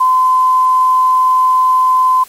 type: tone with quantisation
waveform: sine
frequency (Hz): 1025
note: C6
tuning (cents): -36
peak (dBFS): -7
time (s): 0-2.24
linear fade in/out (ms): 10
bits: 6
effects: white hiss -40 dBFS RMS until 2.28 s + MP3 64 kbps